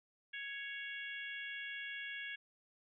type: harmonic tone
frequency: 555 Hz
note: C#5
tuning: 2 cents sharp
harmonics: 3 / 4 / 5 / 6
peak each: -45 / -47 / -49 / -51 dBFS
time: 0.33-2.36 s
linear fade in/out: 10 ms
effects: none

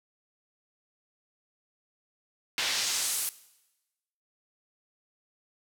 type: noise with band-pass filter sweep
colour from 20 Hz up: pink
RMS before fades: -30 dBFS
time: 2.58-3.29 s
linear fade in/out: 0 ms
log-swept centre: 3200 to 12000 Hz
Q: 1.1
effects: noise-tail reverb RT60 1.0 s tail -18 dB re dry

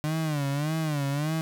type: tone with vibrato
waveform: 35% pulse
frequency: 149.4 Hz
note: D3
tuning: 30 cents sharp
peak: -24 dBFS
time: 0.04-1.41 s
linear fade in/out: 0 ms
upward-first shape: sine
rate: 1.7 Hz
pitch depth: 130 cents each way
effects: none

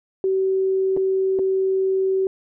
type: tone with dropouts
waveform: sine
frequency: 381.7 Hz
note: G4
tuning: 46 cents flat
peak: -17 dBFS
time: 0.24-2.27 s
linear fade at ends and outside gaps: 1 ms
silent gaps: 0.966-0.972 / 1.389-1.393 s
effects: none

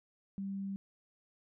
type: tone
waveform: sine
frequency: 196 Hz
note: G3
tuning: in tune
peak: -36 dBFS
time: 0.38-0.76 s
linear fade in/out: 0 ms
effects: none

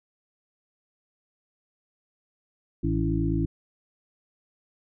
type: harmonic tone with a mistuned harmonic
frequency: 55 Hz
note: A1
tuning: in tune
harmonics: 1 / 2 / 3 / 5 / 6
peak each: -29 / -29 / -29 / -29 / -29 dBFS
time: 2.83-3.46 s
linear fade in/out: 10 ms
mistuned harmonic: 5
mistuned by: +38 cents
effects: none

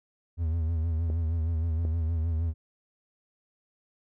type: tone with vibrato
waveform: triangle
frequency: 81.7 Hz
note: E2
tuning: 15 cents flat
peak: -23 dBFS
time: 0.37-2.54 s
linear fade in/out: 50 ms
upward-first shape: sine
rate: 6.4 Hz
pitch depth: 67 cents each way
type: clicks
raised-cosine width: 2 ms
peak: -25 dBFS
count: 2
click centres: 1.101 / 1.851 s
effects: none

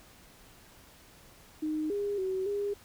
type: tone with pitch steps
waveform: sine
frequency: 308.7 / 406.9 / 377.6 / 406.5 Hz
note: D#4 / G#4 / F#4 / G#4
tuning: -14 / -35 / +35 / -37 cents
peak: -29 dBFS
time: 1.62-2.74 s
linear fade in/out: 10 ms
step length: 280 ms
effects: pink hiss -56 dBFS RMS until 2.84 s

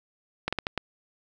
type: slowing click train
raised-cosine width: 0.3 ms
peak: -11 dBFS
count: 5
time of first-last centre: 0.48-0.777 s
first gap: 46 ms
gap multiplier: 1.33
effects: none

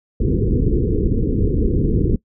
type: low-pass noise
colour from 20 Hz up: pink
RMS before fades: -17 dBFS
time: 0.2-2.16 s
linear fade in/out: 5 ms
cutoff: 470 Hz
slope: 96 dB/octave
effects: noise-tail reverb RT60 0.1 s tail -21 dB re dry

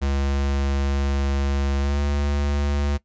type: tone with pitch glide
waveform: square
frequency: 69.3 to 71.58 Hz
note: C#2 to D2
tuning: 0 to -44 cents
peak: -21 dBFS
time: 0.01-2.98 s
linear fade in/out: 20 ms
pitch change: +56 cents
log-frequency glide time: 1.79-2 s
effects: noise-tail reverb RT60 0.1 s tail -19 dB re dry + resampled to 16000 Hz

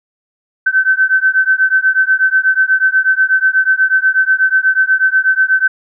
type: beating tone pair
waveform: sine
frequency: 1530 / 1538.2 Hz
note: G6 / G6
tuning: -42 / -33 cents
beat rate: 8.2 Hz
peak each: -12 dBFS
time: 0.66-5.68 s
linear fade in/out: 10 ms
effects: none

